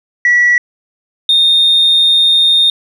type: tone pair in turn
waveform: sine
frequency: 1942 / 3666 Hz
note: B6 / A#7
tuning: -30 / -30 cents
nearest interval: major seventh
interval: 1100 cents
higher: second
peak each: -5 dBFS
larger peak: neither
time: 0.25-0.58 / 1.29-2.7 s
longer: second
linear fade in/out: 2 ms
effects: tanh soft clip ceiling -3 dBFS